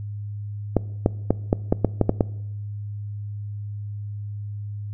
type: clicks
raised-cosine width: 2 ms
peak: -3 dBFS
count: 9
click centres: 0.767 / 1.061 / 1.306 / 1.529 / 1.725 / 1.847 / 2.013 / 2.094 / 2.208 s
effects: noise-tail reverb RT60 0.9 s tail -21 dB re dry + added 103 Hz sine -29 dBFS peak until 4.93 s